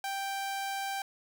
sawtooth tone, 785 Hz, G5, 2 cents sharp, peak -29 dBFS, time 0.04-1.02 s, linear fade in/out 2 ms, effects none

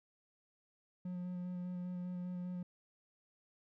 triangle tone with vibrato, 179.5 Hz, F3, 48 cents sharp, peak -37 dBFS, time 1.05-2.63 s, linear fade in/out 5 ms, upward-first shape square, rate 5 Hz, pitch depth 11 cents each way, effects none

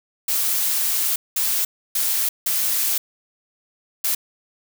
blue noise bursts at uneven times, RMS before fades -21 dBFS, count 5, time 0.28-1.16 / 1.36-1.65 / 1.95-2.29 / 2.46-2.98 / 4.04-4.15 s, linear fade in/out 5 ms, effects none

